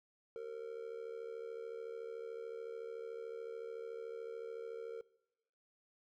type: tone with amplitude modulation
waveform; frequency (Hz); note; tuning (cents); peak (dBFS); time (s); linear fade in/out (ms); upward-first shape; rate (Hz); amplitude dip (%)
triangle; 458.7; A#4; -28; -37; 0.36-5.01; 0; sine; 73.7; 75
effects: noise-tail reverb RT60 0.9 s tail -20 dB re dry